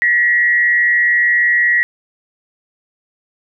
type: tone with frequency modulation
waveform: sine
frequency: 1917 Hz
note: A#6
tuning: 48 cents sharp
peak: -10 dBFS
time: 0.02-1.83 s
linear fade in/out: 0 ms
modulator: 159 Hz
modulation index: 0.44
effects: none